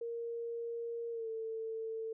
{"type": "tone with pitch glide", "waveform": "sine", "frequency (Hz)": [466.2, 446.7], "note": ["A#4", "A4"], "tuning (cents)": [0, 26], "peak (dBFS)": -37, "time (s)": [0.01, 2.13], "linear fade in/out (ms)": 5, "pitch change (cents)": -74, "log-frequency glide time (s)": [1.11, 1.28], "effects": []}